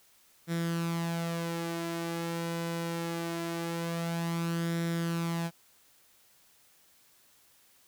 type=tone with flanger; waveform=sawtooth; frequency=167.9 Hz; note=E3; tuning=32 cents sharp; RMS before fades=-33 dBFS; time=0.47-5.51 s; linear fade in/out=50 ms; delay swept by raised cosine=0.54 to 3.94 ms; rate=0.23 Hz; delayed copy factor=+0.5; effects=white hiss -63 dBFS RMS until 7.87 s